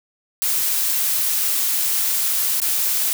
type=noise with dropouts; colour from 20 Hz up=blue; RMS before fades=-20 dBFS; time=0.42-3.13 s; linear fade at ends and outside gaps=0 ms; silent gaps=2.601-2.618 s; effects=none